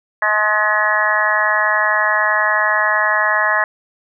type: harmonic tone with a mistuned harmonic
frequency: 212.4 Hz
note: G#3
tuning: 39 cents sharp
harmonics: 3 / 4 / 5 / 6 / 7 / 8 / 9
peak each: -22 / -23 / -20 / -24 / -27 / -17 / -20 dBFS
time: 0.22-3.64 s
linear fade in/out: 2 ms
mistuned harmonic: 6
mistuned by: -20 cents
effects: none